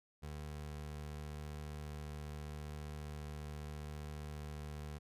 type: tone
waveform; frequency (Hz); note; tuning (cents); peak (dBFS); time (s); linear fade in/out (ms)
25% pulse; 74.8; D2; +32; -40; 0.22-4.99; 20
effects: resampled to 32000 Hz